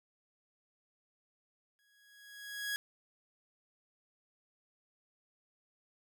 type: tone with exponential growth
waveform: sawtooth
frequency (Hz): 1661.2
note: G#6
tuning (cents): 0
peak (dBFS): -29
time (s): 1.79-2.76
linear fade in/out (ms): 0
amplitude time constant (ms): 210
effects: none